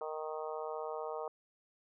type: harmonic tone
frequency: 155.56 Hz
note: D#3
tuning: in tune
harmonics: 3 / 4 / 5 / 6 / 7 / 8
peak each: -41 / -43 / -45 / -47 / -48 / -49 dBFS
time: 0.01-1.28 s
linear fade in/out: 2 ms
effects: none